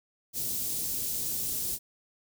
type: band-stop noise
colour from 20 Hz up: white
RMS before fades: -32 dBFS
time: 0.33-1.79 s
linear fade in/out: 50 ms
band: 340 to 5800 Hz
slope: 12 dB/octave
effects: none